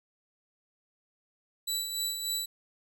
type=tone with tremolo; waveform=20% pulse; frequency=3951 Hz; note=B7; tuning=in tune; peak=-23 dBFS; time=1.67-2.46 s; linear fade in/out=10 ms; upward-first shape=sine; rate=3.4 Hz; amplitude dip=50%; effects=none